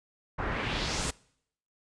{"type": "noise with low-pass filter sweep", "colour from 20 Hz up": "pink", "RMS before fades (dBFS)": -32, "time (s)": [0.38, 1.11], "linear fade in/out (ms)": 10, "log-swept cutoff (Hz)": [1300, 9200], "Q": 1.8, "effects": ["noise-tail reverb RT60 0.7 s tail -24 dB re dry", "resampled to 24000 Hz"]}